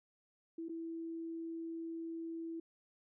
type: tone with dropouts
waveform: sine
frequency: 329.6 Hz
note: E4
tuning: in tune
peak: -40 dBFS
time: 0.58-2.6 s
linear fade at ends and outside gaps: 5 ms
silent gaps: 0.685-0.693 s
effects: none